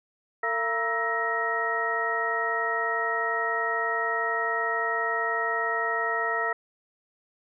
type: tone cluster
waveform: sine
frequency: 452.8 / 682 / 947 / 1315 / 1884 Hz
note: A4 / F5 / A#5 / E6 / A#6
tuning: +50 / -41 / +27 / -5 / +18 cents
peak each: -33 / -32 / -34 / -30 / -28 dBFS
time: 0.43-6.53 s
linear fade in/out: 5 ms
effects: none